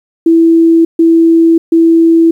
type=tone bursts; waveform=sine; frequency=330 Hz; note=E4; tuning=2 cents sharp; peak=-3 dBFS; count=3; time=0.26-2.31 s; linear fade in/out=5 ms; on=590 ms; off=140 ms; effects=7-bit